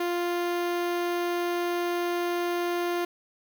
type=tone with notch filter; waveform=sawtooth; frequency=349.2 Hz; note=F4; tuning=in tune; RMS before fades=-28 dBFS; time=0-3.05 s; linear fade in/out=5 ms; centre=7500 Hz; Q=0.6; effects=8-bit